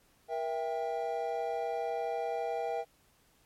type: chord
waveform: triangle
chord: E diminished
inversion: second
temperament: just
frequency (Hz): 474.7 / 659.3 / 791.1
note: Bb4 / E5 / G5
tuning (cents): +31 / 0 / +16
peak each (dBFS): -34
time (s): 0.28-2.85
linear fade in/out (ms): 50
effects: pink hiss -67 dBFS RMS until 3.45 s + MP3 64 kbps